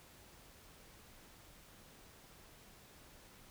silence, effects pink hiss -60 dBFS RMS until 3.5 s

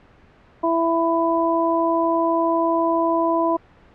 harmonic tone, 332.1 Hz, E4, 13 cents sharp, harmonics 1 / 2 / 3, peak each -21 / -21 / -21 dBFS, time 0.63-3.57 s, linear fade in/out 10 ms, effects pink hiss -51 dBFS RMS until 3.94 s + low-pass 2000 Hz 12 dB/octave

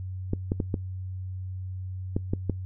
clicks, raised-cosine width 3 ms, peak -13 dBFS, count 7, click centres 0.334 / 0.519 / 0.602 / 0.742 / 2.165 / 2.335 / 2.497 s, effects noise-tail reverb RT60 0.2 s tail -25 dB re dry + added 93 Hz sine -32 dBFS peak until 2.65 s

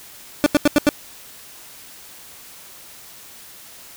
30% pulse tone bursts, 293.7 Hz, D4, in tune, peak -8 dBFS, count 5, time 0.44-0.89 s, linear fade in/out 0 ms, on 22 ms, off 85 ms, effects white hiss -42 dBFS RMS until 3.96 s

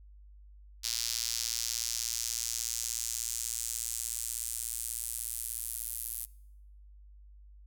sawtooth tone with high-pass filter sweep, 116.54 Hz, A#2, in tune, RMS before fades -36 dBFS, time 0.83-6.26 s, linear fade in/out 20 ms, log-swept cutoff 4900 to 11000 Hz, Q 2, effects noise-tail reverb RT60 0.8 s tail -23 dB re dry + added 50 Hz sine -51 dBFS peak until 7.66 s

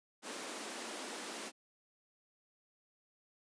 pink high-pass noise, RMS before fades -44 dBFS, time 0.22-1.52 s, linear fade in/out 50 ms, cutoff 220 Hz, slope 48 dB/octave, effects resampled to 22050 Hz

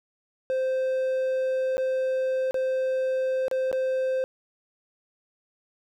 triangle tone with dropouts, 521 Hz, C5, 7 cents flat, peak -21 dBFS, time 0.5-4.24 s, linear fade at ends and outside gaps 0 ms, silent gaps 1.77-1.78 / 2.51-2.543 / 3.482-3.513 / 3.715-3.728 s, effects none

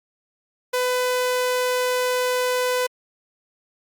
sawtooth tone, 501 Hz, B4, 25 cents sharp, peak -16 dBFS, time 0.73-2.87 s, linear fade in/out 10 ms, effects Opus 48 kbps

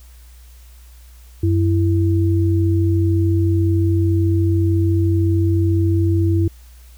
sine tone pair together, 93.8 / 331.9 Hz, F#2 / E4, +24 / +12 cents, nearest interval octave + minor seventh, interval 2188 cents, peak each -14 / -19 dBFS, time 1.43-6.48 s, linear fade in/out 5 ms, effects added 60 Hz sine -40 dBFS peak until 6.97 s + white hiss -52 dBFS RMS until 6.97 s

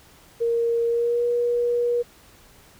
sine tone with pitch glide, 466.2 to 479.6 Hz, A#4 to A#4, 0 to +49 cents, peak -19 dBFS, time 0.4-2.03 s, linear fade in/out 20 ms, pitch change +49 cents, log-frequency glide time 0.86-1.26 s, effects pink hiss -52 dBFS RMS until 2.79 s

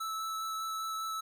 square tone with vibrato, 1311 Hz, E6, 10 cents flat, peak -35 dBFS, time 0-1.21 s, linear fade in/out 10 ms, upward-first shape sine, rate 5 Hz, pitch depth 8 cents each way, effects none

